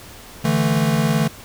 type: chord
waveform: square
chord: D suspended second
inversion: none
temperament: equal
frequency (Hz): 146.83 / 164.81 / 220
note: D3 / E3 / A3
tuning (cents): 0 / 0 / 0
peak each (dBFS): -21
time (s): 0.44-1.28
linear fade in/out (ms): 10
effects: pink hiss -40 dBFS RMS until 1.44 s